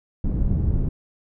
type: low-pass noise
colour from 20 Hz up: pink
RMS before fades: -21 dBFS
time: 0.24-0.89 s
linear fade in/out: 5 ms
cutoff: 170 Hz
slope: 12 dB/octave
effects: none